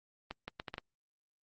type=accelerating click train; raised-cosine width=0.3 ms; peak=-23 dBFS; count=6; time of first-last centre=0.31-0.781 s; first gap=170 ms; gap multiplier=0.7; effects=Opus 32 kbps